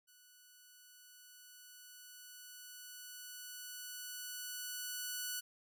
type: tone with level ramp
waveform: 5% pulse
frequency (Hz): 1480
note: F#6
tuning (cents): 0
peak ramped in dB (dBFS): -51 to -27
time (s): 0.07-5.41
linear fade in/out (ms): 20
effects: none